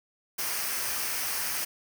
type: noise with comb filter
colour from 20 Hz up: white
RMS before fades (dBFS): -31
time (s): 0.38-1.65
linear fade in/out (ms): 10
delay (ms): 0.27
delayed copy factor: -0.5
effects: none